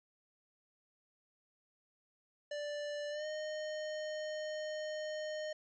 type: tone with pitch glide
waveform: square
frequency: 587.3 to 614.7 Hz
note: D5 to D#5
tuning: 0 to -21 cents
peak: -39 dBFS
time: 2.51-5.53 s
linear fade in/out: 5 ms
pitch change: +79 cents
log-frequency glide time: 3.1-3.26 s
effects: resampled to 16000 Hz